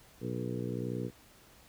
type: harmonic tone with a mistuned harmonic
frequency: 61.2 Hz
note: B1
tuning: 15 cents flat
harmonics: 2 / 3 / 4 / 5 / 6 / 7 / 8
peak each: -38 / -40 / -41 / -42 / -43 / -43 / -44 dBFS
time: 0.2-1.11 s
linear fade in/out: 50 ms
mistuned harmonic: 8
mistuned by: -25 cents
effects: pink hiss -59 dBFS RMS until 1.68 s